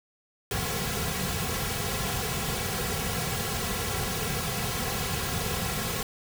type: noise with comb filter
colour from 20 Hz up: pink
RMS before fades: -30 dBFS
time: 0.51-6.03 s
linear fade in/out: 2 ms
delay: 3.3 ms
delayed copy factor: -0.85
effects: none